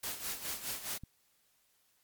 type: noise with tremolo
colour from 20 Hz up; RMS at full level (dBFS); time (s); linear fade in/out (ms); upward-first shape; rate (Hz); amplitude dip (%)
white; -37; 0.03-0.98; 5; sine; 4.8; 70
type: click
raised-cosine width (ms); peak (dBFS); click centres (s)
5; -33; 1.036
effects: white hiss -72 dBFS RMS until 2.03 s + MP3 96 kbps